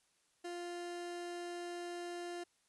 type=tone; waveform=30% pulse; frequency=349.2 Hz; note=F4; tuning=in tune; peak=-39 dBFS; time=0.44-2.44 s; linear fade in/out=10 ms; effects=white hiss -75 dBFS RMS until 2.68 s + resampled to 24000 Hz